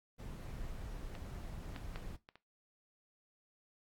brown noise, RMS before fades -45 dBFS, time 0.18-2.17 s, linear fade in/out 20 ms
clicks, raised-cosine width 0.3 ms, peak -33 / -30 / -30 / -37 / -39 dBFS, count 5, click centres 1.152 / 1.762 / 1.959 / 2.289 / 2.356 s
effects noise-tail reverb RT60 0.2 s tail -17 dB re dry + AAC 64 kbps

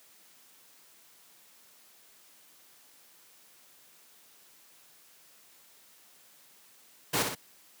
pink noise with echo, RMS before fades -27 dBFS, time 7.13-7.23 s, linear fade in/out 10 ms, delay 61 ms, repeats 2, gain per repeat -5 dB, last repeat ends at 7.352 s, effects white hiss -59 dBFS RMS until 7.8 s + high-pass 150 Hz 12 dB/octave

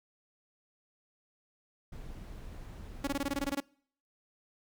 brown noise, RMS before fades -45 dBFS, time 1.92-3.54 s, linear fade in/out 5 ms
sawtooth tone bursts, 279.7 Hz, C#4, 16 cents sharp, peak -26 dBFS, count 11, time 3.04-3.603 s, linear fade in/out 5 ms, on 33 ms, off 20 ms
effects noise-tail reverb RT60 0.6 s tail -26 dB re dry

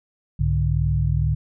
sine tone cluster, 64.9 / 104.4 / 146.6 Hz, C2 / G#2 / D3, -13 / +10 / -3 cents, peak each -22 dBFS, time 0.39-1.35 s, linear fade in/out 10 ms, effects none

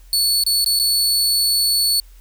sawtooth tone with dropouts, 4435 Hz, C#8, in tune, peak -12 dBFS, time 0.13-2 s, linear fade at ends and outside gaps 1 ms, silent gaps 0.437-0.464 / 0.645-0.661 / 0.791-0.797 s, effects added 42 Hz sine -41 dBFS peak until 2.2 s + white hiss -55 dBFS RMS until 2.2 s

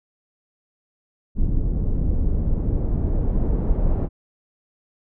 brown noise with low-pass filter sweep, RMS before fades -20 dBFS, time 1.35-4.09 s, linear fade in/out 50 ms, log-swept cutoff 270 to 670 Hz, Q 0.78, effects none

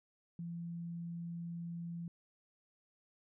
sine tone, 169.9 Hz, F3, 47 cents flat, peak -40 dBFS, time 0.39-2.08 s, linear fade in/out 2 ms, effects none

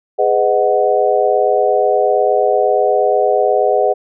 sine chord, G# minor seventh, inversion none, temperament equal with one note detuned, 415.3 / 503.7 / 622.3 / 740 Hz, G#4 / B4 / D#5 / F#5, 0 / +34 / 0 / 0 cents, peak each -16 dBFS, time 0.18-3.94 s, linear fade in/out 20 ms, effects none

